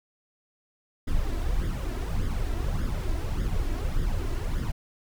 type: noise with flanger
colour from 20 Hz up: brown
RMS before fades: -27 dBFS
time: 1.07-4.72 s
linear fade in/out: 10 ms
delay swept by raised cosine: 0.58 to 3.08 ms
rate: 1.7 Hz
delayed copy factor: +0.65
effects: none